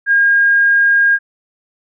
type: tone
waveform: sine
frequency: 1620 Hz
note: G#6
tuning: 43 cents flat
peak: -8 dBFS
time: 0.06-1.19 s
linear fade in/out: 50 ms
effects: none